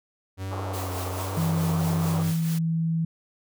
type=tone with vibrato; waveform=45% pulse; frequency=93.9 Hz; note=F#2; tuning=26 cents sharp; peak=-30 dBFS; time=0.37-2.34 s; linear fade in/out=50 ms; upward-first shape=sine; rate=1.2 Hz; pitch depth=51 cents each way
type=band-pass noise; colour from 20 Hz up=white; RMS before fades=-36 dBFS; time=0.51-2.23 s; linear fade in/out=5 ms; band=320 to 1200 Hz; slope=48 dB/octave
type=noise with tremolo; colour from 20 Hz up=white; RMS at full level=-37 dBFS; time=0.73-2.59 s; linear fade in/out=10 ms; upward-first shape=triangle; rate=4.6 Hz; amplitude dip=55%
type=tone; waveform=sine; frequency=163.6 Hz; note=E3; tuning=13 cents flat; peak=-22 dBFS; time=1.37-3.05 s; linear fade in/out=5 ms
effects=none